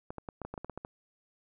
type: clicks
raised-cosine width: 1 ms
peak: -25 dBFS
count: 11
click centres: 0.105 / 0.183 / 0.288 / 0.417 / 0.45 / 0.54 / 0.578 / 0.646 / 0.697 / 0.776 / 0.849 s
effects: none